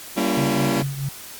sawtooth chord, G diminished seventh, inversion none, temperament just, 196 / 235.2 / 282.2 / 338.7 Hz, G3 / Bb3 / Db4 / Fb4, 0 / +16 / +31 / +47 cents, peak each -21 dBFS, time 0.16-0.83 s, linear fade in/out 20 ms
sine tone with tremolo, 138.59 Hz, C#3, in tune, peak -21 dBFS, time 0.37-1.09 s, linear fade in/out 5 ms, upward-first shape triangle, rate 4.7 Hz, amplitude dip 70%
effects white hiss -38 dBFS RMS until 1.39 s + Opus 48 kbps

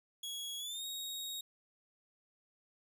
sawtooth tone with pitch glide, 3335 to 3765 Hz, G#7 to A#7, +7 to +16 cents, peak -37 dBFS, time 0.23-1.41 s, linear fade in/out 5 ms, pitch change +209 cents, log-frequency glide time 0.58-0.85 s, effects none

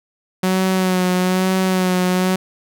sawtooth tone with vibrato, 185 Hz, F#3, in tune, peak -11 dBFS, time 0.43-2.36 s, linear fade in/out 5 ms, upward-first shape sine, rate 1.1 Hz, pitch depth 29 cents each way, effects none

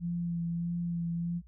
sine tone with vibrato, 170.8 Hz, F3, 38 cents flat, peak -30 dBFS, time 0-1.42 s, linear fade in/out 50 ms, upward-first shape sine, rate 1.6 Hz, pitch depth 19 cents each way, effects added 60 Hz sine -52 dBFS peak until 1.47 s

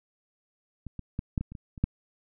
clicks, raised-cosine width 5 ms, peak -26 / -24 / -18 / -14 / -20 / -29 / -27 / -30 / -11 dBFS, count 9, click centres 0.867 / 0.993 / 1.191 / 1.378 / 1.41 / 1.52 / 1.552 / 1.778 / 1.84 s, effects none

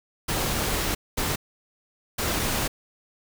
pink noise bursts at uneven times, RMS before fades -26 dBFS, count 3, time 0.28-0.95 / 1.17-1.36 / 2.18-2.68 s, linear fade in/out 10 ms, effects none

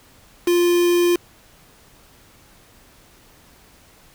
triangle tone with quantisation, 349.2 Hz, F4, in tune, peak -12 dBFS, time 0.47-1.16 s, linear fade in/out 5 ms, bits 4, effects pink hiss -51 dBFS RMS until 4.14 s

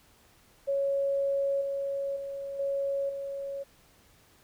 sine tone with level steps, 554.4 Hz, C#5, in tune, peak -25 / -29 / -34 / -27 / -33 dBFS, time 0.67-3.64 s, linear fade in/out 20 ms, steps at 1.61 / 2.16 / 2.59 / 3.09 s, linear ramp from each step 5 ms, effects pink hiss -61 dBFS RMS until 4.43 s

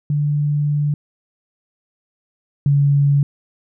sine tone pair in turn, 146.83 / 141.99 Hz, D3 / C#3, 0 / +42 cents, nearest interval minor second, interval 58 cents, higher first, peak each -15 / -11 dBFS, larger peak second, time 0.1-0.94 / 2.66-3.23 s, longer first, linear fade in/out 2 ms, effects none

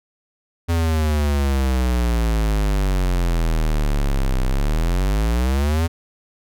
square exponential two-way sweep, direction down then up, 85.1 to 31.58 to 85.1 Hz, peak -17 dBFS, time 0.68-5.88 s, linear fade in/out 20 ms, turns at 4.45 s, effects none

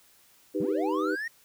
sine chord, Eb augmented, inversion none, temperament equal, 311.1 / 392 / 493.9 Hz, Eb4 / G4 / B4, 0 / 0 / 0 cents, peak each -29 / -30 / -32 dBFS, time 0.54-1.16 s, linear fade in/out 20 ms
triangle linear sweep, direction up, 135.7 to 1897 Hz, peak -29 dBFS, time 0.6-1.28 s, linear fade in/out 5 ms
effects white hiss -60 dBFS RMS until 1.44 s

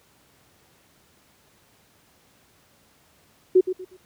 sine tone with echo, 370 Hz, F#4, in tune, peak -11 dBFS, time 3.55-3.61 s, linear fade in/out 10 ms, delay 120 ms, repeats 3, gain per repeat -11 dB, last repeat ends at 3.97 s, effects pink hiss -59 dBFS RMS until 4.05 s + high-pass 80 Hz 12 dB/octave

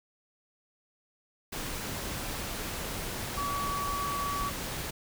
sine tone in noise, 1138 Hz, C#6, 45 cents sharp, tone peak -31 dBFS, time 3.37-4.5 s, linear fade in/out 10 ms, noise pink, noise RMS -36 dBFS, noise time 1.52-4.91 s, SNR +2 dB, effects none

